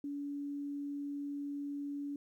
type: tone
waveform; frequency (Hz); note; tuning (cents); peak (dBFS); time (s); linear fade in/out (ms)
sine; 285.4; D4; -49; -37; 0.04-2.16; 2
effects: 12-bit